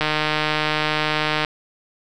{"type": "click train", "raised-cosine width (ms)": 0.3, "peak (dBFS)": -4, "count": 221, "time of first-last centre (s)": [0.01, 1.448], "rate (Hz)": 153, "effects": []}